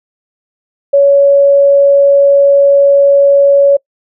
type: tone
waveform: sine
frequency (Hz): 561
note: C#5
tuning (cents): +21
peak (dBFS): -3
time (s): 0.93-3.77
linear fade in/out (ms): 10
effects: noise-tail reverb RT60 0.1 s tail -24 dB re dry